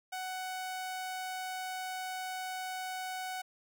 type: tone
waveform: sawtooth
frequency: 745 Hz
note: F#5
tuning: 12 cents sharp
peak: -33 dBFS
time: 0.12-3.42 s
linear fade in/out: 10 ms
effects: none